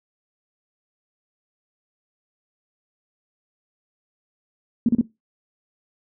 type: tone bursts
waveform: sine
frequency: 233.1 Hz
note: A#3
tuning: in tune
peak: -13 dBFS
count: 3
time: 4.86-5.012 s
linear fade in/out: 2 ms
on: 28 ms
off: 34 ms
effects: noise-tail reverb RT60 0.2 s tail -19 dB re dry